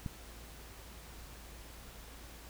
click, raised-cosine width 5 ms, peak -25 dBFS, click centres 0.062 s, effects added 56 Hz sine -52 dBFS peak until 2.49 s + pink hiss -53 dBFS RMS until 2.49 s

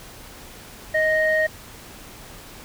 sine tone pair together, 626.6 / 1864.7 Hz, D#5 / A#6, +12 / 0 cents, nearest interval octave + perfect fifth, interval 1888 cents, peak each -19 dBFS, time 0.94-1.47 s, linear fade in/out 10 ms, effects tanh soft clip ceiling -10 dBFS + pink hiss -42 dBFS RMS until 2.64 s

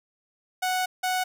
sawtooth tone pair in turn, 739 / 739 Hz, F#5 / F#5, -2 / -2 cents, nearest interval unison, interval 0 cents, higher neither, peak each -20 dBFS, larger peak neither, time 0.62-0.86 / 1.03-1.24 s, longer first, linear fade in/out 10 ms, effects none

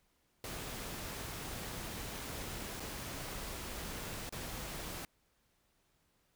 pink noise with dropouts, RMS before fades -43 dBFS, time 0.44-5.05 s, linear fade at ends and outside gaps 1 ms, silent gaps 2.798-2.803 / 4.293-4.324 s, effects pink hiss -75 dBFS RMS until 6.35 s

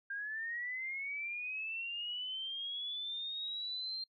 sine linear sweep, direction up, 1595 to 4186 Hz, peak -37 dBFS, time 0.1-4.04 s, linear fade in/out 5 ms, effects noise-tail reverb RT60 0.1 s tail -24 dB re dry + MP3 48 kbps

